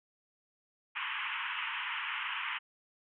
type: band-pass noise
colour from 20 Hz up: white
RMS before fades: -37 dBFS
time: 0.95-2.59 s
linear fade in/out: 20 ms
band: 890 to 3100 Hz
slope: 96 dB/octave
effects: none